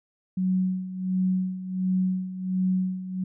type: tone with tremolo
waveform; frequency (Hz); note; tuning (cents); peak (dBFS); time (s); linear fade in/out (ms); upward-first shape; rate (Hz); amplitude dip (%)
sine; 185.7; F#3; +7; -20; 0.37-3.24; 5; sine; 1.4; 75
effects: none